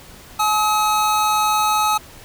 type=tone pair together; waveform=square; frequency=851 / 1275 Hz; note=G#5 / D#6; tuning=+42 / +42 cents; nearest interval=perfect fifth; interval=700 cents; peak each=-19 dBFS; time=0.39-1.98 s; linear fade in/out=10 ms; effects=pink hiss -42 dBFS RMS until 2.24 s